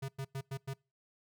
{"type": "tone bursts", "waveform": "square", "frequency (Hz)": 135.6, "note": "C#3", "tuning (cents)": -38, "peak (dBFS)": -37, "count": 5, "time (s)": [0.02, 0.738], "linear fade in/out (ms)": 10, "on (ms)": 66, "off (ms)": 97, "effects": ["noise-tail reverb RT60 0.3 s tail -25 dB re dry"]}